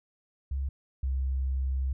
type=tone pair in turn; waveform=sine; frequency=68 / 66.06 Hz; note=C#2 / C2; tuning=-33 / +17 cents; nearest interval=minor second; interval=50 cents; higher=first; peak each=-28 / -26 dBFS; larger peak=second; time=0.51-0.69 / 1.03-1.93 s; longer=second; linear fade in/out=5 ms; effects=none